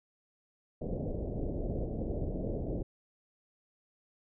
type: low-pass noise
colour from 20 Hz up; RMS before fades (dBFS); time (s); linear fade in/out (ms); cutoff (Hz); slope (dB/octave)
pink; -35; 0.81-2.83; 10; 630; 48
effects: none